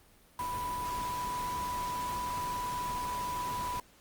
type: tone in noise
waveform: sine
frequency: 987.8 Hz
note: B5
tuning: in tune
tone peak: -33 dBFS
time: 0.39-3.8 s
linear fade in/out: 2 ms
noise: pink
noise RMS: -42 dBFS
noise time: 0.39-3.8 s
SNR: +6 dB
effects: pink hiss -61 dBFS RMS until 4 s + Opus 32 kbps